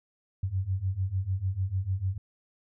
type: beating tone pair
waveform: sine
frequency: 91.3 / 98 Hz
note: F#2 / G2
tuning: -23 / 0 cents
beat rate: 6.7 Hz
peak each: -31 / -29 dBFS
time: 0.43-2.18 s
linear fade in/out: 5 ms
effects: none